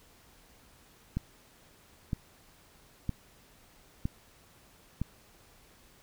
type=click train; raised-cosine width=5 ms; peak=-18 dBFS; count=5; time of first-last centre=1.17-5.016 s; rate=1.04 Hz; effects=pink hiss -60 dBFS RMS until 6.02 s